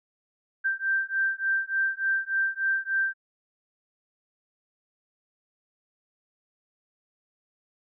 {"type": "beating tone pair", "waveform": "sine", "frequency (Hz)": [1568, 1571.4], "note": ["G6", "G6"], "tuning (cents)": [0, 4], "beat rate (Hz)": 3.4, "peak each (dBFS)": -27, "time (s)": [0.64, 3.14], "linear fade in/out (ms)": 20, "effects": []}